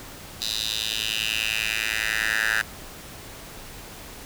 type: tone with high-pass filter sweep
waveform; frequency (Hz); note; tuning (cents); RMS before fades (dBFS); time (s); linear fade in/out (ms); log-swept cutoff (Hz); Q
10% pulse; 110; A2; 0; -26; 0.41-2.62; 5; 4100 to 1600; 3.8
effects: pink hiss -41 dBFS RMS until 4.25 s